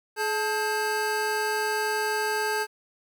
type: tone cluster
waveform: square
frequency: 424.8 / 874 / 1598 Hz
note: G#4 / A5 / G6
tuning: +39 / -12 / +33 cents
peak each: -30 dBFS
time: 0.16-2.67 s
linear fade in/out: 50 ms
effects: 10-bit